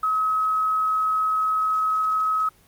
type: tone with quantisation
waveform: sine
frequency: 1278 Hz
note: D#6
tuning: 46 cents sharp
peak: -19 dBFS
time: 0.03-2.49 s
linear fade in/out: 5 ms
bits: 8
effects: pink hiss -56 dBFS RMS until 2.67 s + Opus 32 kbps